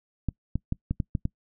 clicks, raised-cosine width 5 ms, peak -14 dBFS, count 7, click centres 0.287 / 0.556 / 0.724 / 0.91 / 1.002 / 1.152 / 1.254 s, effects noise-tail reverb RT60 0.1 s tail -24 dB re dry

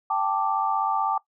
sine chord, G suspended second, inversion none, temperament equal, 784 / 880 / 1174.7 Hz, G5 / A5 / D6, 0 / 0 / 0 cents, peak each -26 dBFS, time 0.1-1.18 s, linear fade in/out 5 ms, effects noise-tail reverb RT60 0.1 s tail -18 dB re dry

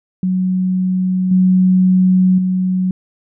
sine tone with level steps, 185 Hz, F#3, in tune, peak -13 / -8 / -13 dBFS, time 0.23-2.91 s, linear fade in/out 2 ms, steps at 1.31 / 2.38 s, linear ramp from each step 5 ms, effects none

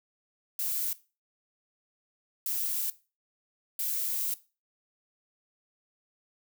violet noise bursts at uneven times, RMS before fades -31 dBFS, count 3, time 0.59-0.93 / 2.46-2.9 / 3.79-4.34 s, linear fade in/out 2 ms, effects noise-tail reverb RT60 0.3 s tail -17 dB re dry

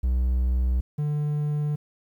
triangle tone pair in turn, 62.6 / 148.46 Hz, B1 / D3, +24 / +19 cents, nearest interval octave + minor third, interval 1495 cents, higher second, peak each -18 / -21 dBFS, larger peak first, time 0.03-0.81 / 0.98-1.76 s, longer neither, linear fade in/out 10 ms, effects 10-bit

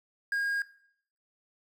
triangle tone with quantisation, 1627 Hz, G#6, 36 cents flat, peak -25 dBFS, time 0.32-0.62 s, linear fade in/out 2 ms, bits 9, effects noise-tail reverb RT60 0.6 s tail -17 dB re dry

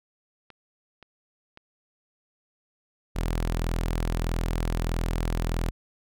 clicks, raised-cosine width 0.3 ms, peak -31 dBFS, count 3, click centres 0.503 / 1.027 / 1.574 s
sawtooth tone, 41.59 Hz, E1, 16 cents sharp, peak -21 dBFS, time 3.15-5.71 s, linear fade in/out 20 ms
effects none

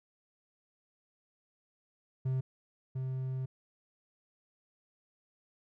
triangle tone pair in turn, 130.5 / 130.5 Hz, C3 / C3, -4 / -4 cents, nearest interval unison, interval 0 cents, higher neither, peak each -27 / -31 dBFS, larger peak first, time 2.25-2.41 / 2.95-3.46 s, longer second, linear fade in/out 10 ms, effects none

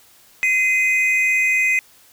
triangle tone pair together, 2055 / 2498 Hz, C7 / D#7, -32 / +6 cents, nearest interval minor third, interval 338 cents, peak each -16 dBFS, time 0.43-1.79 s, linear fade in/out 0 ms, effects white hiss -51 dBFS RMS until 2.12 s

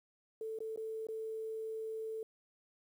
sine tone with dropouts, 441.9 Hz, A4, 7 cents sharp, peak -38 dBFS, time 0.41-2.23 s, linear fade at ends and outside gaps 2 ms, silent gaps 0.588-0.604 / 0.761-0.774 / 1.069-1.086 s, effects 11-bit

